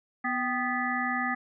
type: harmonic tone with a mistuned harmonic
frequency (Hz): 246.9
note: B3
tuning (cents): 0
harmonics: 1 / 3 / 5 / 7 / 8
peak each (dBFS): -33 / -33 / -33 / -33 / -33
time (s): 0.24-1.35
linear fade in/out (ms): 10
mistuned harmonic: 3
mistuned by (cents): +80
effects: none